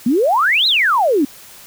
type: exponential two-way sweep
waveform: sine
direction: up then down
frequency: 220 to 4186 to 259.4 Hz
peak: -11 dBFS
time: 0.06-1.25 s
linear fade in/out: 5 ms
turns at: 0.67 s
effects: white hiss -40 dBFS RMS until 1.66 s